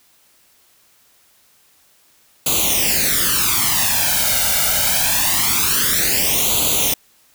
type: noise with flanger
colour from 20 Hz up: white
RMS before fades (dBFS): -17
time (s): 2.46-6.94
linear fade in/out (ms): 5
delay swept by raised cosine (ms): 0.28 to 1.38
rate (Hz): 0.24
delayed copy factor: +0.85
effects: white hiss -55 dBFS RMS until 7.34 s